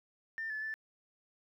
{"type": "tone with pitch steps", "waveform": "sine", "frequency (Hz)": [1801, 1731, 1757], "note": ["A6", "A6", "A6"], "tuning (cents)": [40, -29, -3], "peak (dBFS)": -35, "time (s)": [0.38, 0.74], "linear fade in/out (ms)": 0, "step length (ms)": 120, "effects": ["tanh soft clip ceiling -31 dBFS", "12-bit"]}